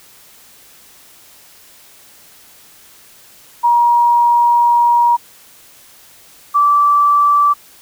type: tone pair in turn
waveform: sine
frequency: 951 / 1162.1 Hz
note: A#5 / D6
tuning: +34 / -19 cents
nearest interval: minor third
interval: 347 cents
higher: second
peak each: -8 dBFS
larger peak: neither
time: 3.63-5.17 / 6.54-7.54 s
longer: first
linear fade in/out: 20 ms
effects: white hiss -44 dBFS RMS until 7.81 s